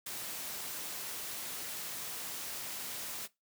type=noise with ADSR envelope; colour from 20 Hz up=white; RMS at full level=-39 dBFS; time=0.06-3.28 s; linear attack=8 ms; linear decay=5 ms; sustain=-2 dB; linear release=34 ms; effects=noise-tail reverb RT60 0.2 s tail -20 dB re dry + high-pass 100 Hz 12 dB/octave